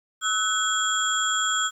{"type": "tone cluster", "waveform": "sine", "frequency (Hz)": [1294, 1496, 3314, 7310], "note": ["E6", "F#6", "G#7", "A#8"], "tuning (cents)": [-32, 19, -4, -35], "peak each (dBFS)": -27, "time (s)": [0.21, 1.71], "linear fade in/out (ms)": 50, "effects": ["9-bit"]}